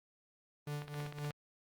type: tone with tremolo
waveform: 45% pulse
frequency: 146.83 Hz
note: D3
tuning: in tune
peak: -36 dBFS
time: 0.67-1.31 s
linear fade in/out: 2 ms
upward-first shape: triangle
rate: 3.8 Hz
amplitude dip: 85%
type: click train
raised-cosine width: 0.3 ms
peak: -30 dBFS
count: 9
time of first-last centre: 0.82-1.308 s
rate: 16.4 Hz
effects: Opus 32 kbps